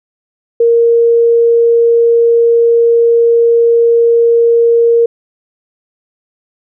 sine tone, 466.2 Hz, A#4, in tune, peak -5 dBFS, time 0.6-5.06 s, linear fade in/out 5 ms, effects none

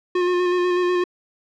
square tone with vibrato, 358 Hz, F4, 43 cents sharp, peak -18 dBFS, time 0.15-1.04 s, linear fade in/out 5 ms, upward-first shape square, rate 8.1 Hz, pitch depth 17 cents each way, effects low-pass 3000 Hz 12 dB/octave

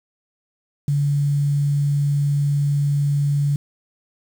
sine tone with quantisation, 143.4 Hz, D3, 41 cents flat, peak -16 dBFS, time 0.88-3.56 s, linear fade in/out 2 ms, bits 7, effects none

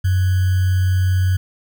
sine tone with sample-and-hold, 92.5 Hz, F#2, in tune, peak -13 dBFS, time 0.04-1.37 s, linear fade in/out 10 ms, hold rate 1575 Hz, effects none

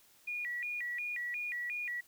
sine tone with vibrato, 2173 Hz, C#7, 35 cents flat, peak -35 dBFS, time 0.27-2.01 s, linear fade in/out 10 ms, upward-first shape square, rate 2.8 Hz, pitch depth 200 cents each way, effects white hiss -64 dBFS RMS until 2.07 s

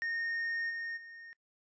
triangle tone with level steps, 1842 Hz, A#6, 21 cents flat, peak -31 / -35 / -46 dBFS, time 0.02-1.33 s, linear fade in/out 0 ms, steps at 0.69 / 0.96 s, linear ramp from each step 20 ms, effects noise-tail reverb RT60 0.1 s tail -22 dB re dry + resampled to 16000 Hz

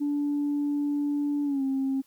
sine tone with pitch glide, 289.7 to 268.7 Hz, D4 to C4, -24 to +46 cents, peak -23 dBFS, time 0-2.02 s, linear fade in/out 20 ms, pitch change -130 cents, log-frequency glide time 1.44-1.63 s, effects tanh soft clip ceiling -21 dBFS + white hiss -64 dBFS RMS until 2.06 s

